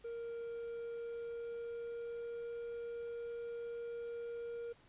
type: tone with pitch glide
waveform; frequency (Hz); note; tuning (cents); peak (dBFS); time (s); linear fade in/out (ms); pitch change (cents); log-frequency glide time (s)
triangle; 466.2 to 470; A#4 to A#4; 0 to +14; -39; 0.04-4.73; 10; +14; 0.34-2.6
effects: pink hiss -66 dBFS RMS until 4.88 s + resampled to 8000 Hz